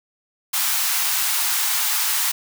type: high-pass noise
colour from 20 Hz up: white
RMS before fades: -21 dBFS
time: 0.53-2.32 s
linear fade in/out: 10 ms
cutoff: 770 Hz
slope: 48 dB/octave
effects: none